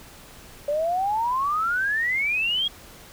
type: exponential sweep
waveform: sine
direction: up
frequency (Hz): 570 to 3321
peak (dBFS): -21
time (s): 0.68-2.68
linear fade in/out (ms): 5
effects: pink hiss -46 dBFS RMS until 3.12 s